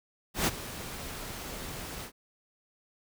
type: noise with ADSR envelope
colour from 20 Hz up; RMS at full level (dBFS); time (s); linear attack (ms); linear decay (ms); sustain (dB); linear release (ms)
pink; -25; 0.34-2.12; 130; 29; -15; 85
effects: none